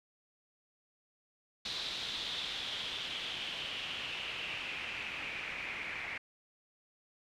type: noise with low-pass filter sweep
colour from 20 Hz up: white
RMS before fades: -40 dBFS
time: 1.65-6.18 s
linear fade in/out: 5 ms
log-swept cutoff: 3900 to 2200 Hz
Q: 4.8
effects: none